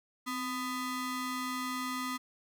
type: ring-modulated tone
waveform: 30% pulse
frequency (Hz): 750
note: F#5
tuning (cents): +23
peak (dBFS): -28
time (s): 0.26-2.18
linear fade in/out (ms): 20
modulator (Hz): 492
effects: none